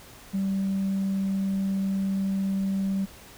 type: tone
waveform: sine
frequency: 194.1 Hz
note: G3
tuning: 17 cents flat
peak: -22 dBFS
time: 0.33-3.06 s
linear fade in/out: 20 ms
effects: tanh soft clip ceiling -21 dBFS + pink hiss -48 dBFS RMS until 3.37 s